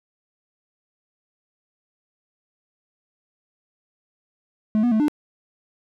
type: tone with pitch steps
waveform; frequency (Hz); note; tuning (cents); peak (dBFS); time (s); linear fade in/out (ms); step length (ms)
triangle; 215.3 / 242.6 / 217.9 / 297.6; A3 / B3 / A3 / D4; -37 / -31 / -17 / +23; -14; 4.75-5.082; 0; 83
effects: none